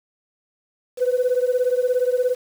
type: beating tone pair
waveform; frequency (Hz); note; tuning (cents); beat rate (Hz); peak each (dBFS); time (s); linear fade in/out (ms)
sine; 493.9 / 510.9; B4 / C5; 0 / -41; 17; -18 / -20; 0.97-2.36; 50
effects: tanh soft clip ceiling -12 dBFS + 7-bit